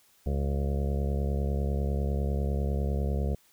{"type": "harmonic tone", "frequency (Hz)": 70, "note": "C#2", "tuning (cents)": 18, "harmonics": [1, 2, 3, 5, 6, 7, 8, 9, 10], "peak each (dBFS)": [-27, -33, -36, -43, -40, -41, -42, -48, -46], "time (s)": [0.26, 3.35], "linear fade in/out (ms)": 5, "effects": ["white hiss -63 dBFS RMS until 3.52 s"]}